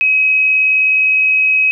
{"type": "tone with amplitude modulation", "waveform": "sine", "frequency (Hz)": 2544, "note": "D#7", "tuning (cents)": 38, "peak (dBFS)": -8, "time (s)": [0.01, 1.71], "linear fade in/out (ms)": 0, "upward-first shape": "sine", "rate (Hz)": 79.4, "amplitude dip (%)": 25, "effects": []}